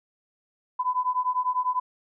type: beating tone pair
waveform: sine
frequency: 999 / 1009 Hz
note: B5 / B5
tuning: +20 / +37 cents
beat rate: 10 Hz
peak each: -26 dBFS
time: 0.79-1.8 s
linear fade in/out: 10 ms
effects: none